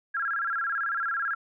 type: tone with vibrato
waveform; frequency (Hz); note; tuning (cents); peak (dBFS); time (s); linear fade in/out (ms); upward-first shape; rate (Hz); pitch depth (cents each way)
sine; 1494; F#6; +16; -26; 0.14-1.35; 10; square; 18; 160
effects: none